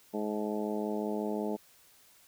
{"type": "harmonic tone with a mistuned harmonic", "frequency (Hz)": 105.5, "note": "G#2", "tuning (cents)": 28, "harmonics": [2, 3, 4, 5, 6, 7, 8], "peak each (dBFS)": [-35, -38, -36, -42, -40, -46, -43], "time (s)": [0.13, 1.57], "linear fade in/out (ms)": 20, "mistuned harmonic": 8, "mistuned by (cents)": 43, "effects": ["white hiss -61 dBFS RMS until 2.27 s"]}